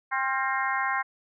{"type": "harmonic tone with a mistuned harmonic", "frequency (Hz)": 265, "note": "C4", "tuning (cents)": 22, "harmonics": [3, 4, 5, 6, 7, 8], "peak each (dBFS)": [-31, -29, -34, -32, -32, -35], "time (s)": [0.11, 1.03], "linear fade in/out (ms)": 20, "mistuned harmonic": 5, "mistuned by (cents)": 63, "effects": []}